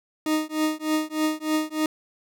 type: tone with tremolo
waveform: 40% pulse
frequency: 310 Hz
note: D#4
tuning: 6 cents flat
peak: -18 dBFS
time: 0.26-1.86 s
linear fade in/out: 2 ms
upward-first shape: triangle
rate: 3.3 Hz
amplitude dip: 100%
effects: none